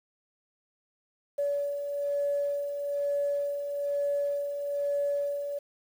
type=beating tone pair; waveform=sine; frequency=570 / 571.1 Hz; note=C#5 / D5; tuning=+48 / -49 cents; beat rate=1.1 Hz; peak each=-36 / -27 dBFS; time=1.38-5.59 s; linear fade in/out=10 ms; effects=tanh soft clip ceiling -20 dBFS + 9-bit